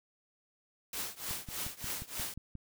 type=noise with tremolo; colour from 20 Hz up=white; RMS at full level=-36 dBFS; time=0.93-2.34 s; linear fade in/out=2 ms; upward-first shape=triangle; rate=3.3 Hz; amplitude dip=95%
type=click train; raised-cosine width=5 ms; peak=-31 dBFS; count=8; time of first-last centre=1.31-2.553 s; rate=5.63 Hz
effects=none